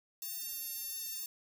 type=tone with high-pass filter; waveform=10% pulse; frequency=901 Hz; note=A5; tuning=41 cents sharp; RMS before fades=-41 dBFS; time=0.22-1.26 s; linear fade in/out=2 ms; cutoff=9300 Hz; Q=1.3; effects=10-bit